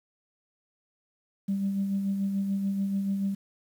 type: tone with tremolo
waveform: sine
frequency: 196.8 Hz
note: G3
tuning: 7 cents sharp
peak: -23 dBFS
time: 1.48-3.35 s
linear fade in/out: 10 ms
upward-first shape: sine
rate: 6.9 Hz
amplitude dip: 40%
effects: tanh soft clip ceiling -20 dBFS + 9-bit